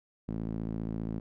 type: tone with band-pass filter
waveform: sawtooth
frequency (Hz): 55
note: A1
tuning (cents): 0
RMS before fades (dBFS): -35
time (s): 0.28-1.2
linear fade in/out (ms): 5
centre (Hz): 220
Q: 1.7
effects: none